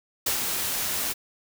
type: noise with ADSR envelope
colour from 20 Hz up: white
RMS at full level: -24 dBFS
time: 0.26-1.14 s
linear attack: 7 ms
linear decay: 110 ms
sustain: -4 dB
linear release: 27 ms
effects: none